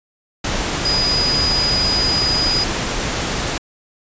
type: tone in noise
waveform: sine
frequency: 4938 Hz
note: D#8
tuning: 14 cents flat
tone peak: -16 dBFS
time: 0.85-2.64 s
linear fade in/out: 5 ms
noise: pink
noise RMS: -21 dBFS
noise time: 0.44-3.58 s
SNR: +2 dB
effects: resampled to 16000 Hz